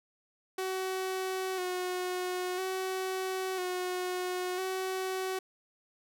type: tone with vibrato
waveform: sawtooth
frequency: 370 Hz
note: F#4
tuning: in tune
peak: -28 dBFS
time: 0.58-5.39 s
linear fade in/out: 5 ms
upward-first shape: square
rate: 0.5 Hz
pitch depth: 30 cents each way
effects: none